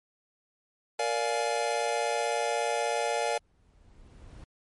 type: chord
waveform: square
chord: Bb dominant seventh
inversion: none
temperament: just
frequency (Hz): 466.2 / 582.7 / 699.2 / 839.1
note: Bb4 / D5 / F5 / Ab5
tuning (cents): 0 / -14 / +2 / +18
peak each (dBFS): -33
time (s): 0.99-3.38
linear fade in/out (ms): 5
type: noise with exponential growth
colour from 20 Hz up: brown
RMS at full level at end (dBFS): -44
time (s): 2.5-4.44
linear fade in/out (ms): 1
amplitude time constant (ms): 420
effects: MP3 48 kbps